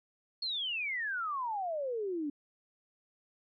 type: exponential sweep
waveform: sine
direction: down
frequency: 4381 to 279.8 Hz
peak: -32 dBFS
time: 0.42-2.3 s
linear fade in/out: 5 ms
effects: MP3 64 kbps